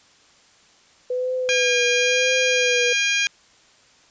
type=tone with vibrato; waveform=sine; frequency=498.5 Hz; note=B4; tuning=16 cents sharp; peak=-21 dBFS; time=1.1-2.93 s; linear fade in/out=5 ms; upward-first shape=triangle; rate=1 Hz; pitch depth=49 cents each way
type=harmonic tone; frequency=810 Hz; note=G#5; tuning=43 cents flat; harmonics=2 / 3 / 4 / 5 / 6 / 7 / 8; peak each=-25 / -21 / -25 / -34 / -32 / -32 / -28 dBFS; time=1.49-3.27 s; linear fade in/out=0 ms
effects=white hiss -54 dBFS RMS until 4.1 s + resampled to 16000 Hz